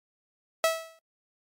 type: tone with exponential decay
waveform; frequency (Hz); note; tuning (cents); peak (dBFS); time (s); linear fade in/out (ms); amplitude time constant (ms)
sawtooth; 651; E5; -22; -15; 0.64-0.99; 1; 74
effects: noise-tail reverb RT60 0.1 s tail -26 dB re dry + MP3 64 kbps